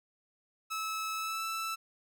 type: tone with pitch glide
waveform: sawtooth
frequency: 1300 to 1322 Hz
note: E6 to E6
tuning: -24 to +5 cents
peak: -30 dBFS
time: 0.7-1.76 s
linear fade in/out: 20 ms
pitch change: +29 cents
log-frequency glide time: 1.14-1.45 s
effects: none